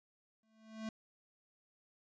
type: tone with exponential growth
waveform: square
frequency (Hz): 220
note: A3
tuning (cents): 0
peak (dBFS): -38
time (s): 0.43-0.89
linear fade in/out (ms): 2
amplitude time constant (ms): 98
effects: resampled to 16000 Hz